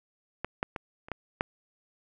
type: clicks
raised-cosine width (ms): 0.5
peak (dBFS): -16 / -13 / -19 / -30 / -17 / -11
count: 6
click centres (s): 0.446 / 0.629 / 0.762 / 1.085 / 1.117 / 1.409
effects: none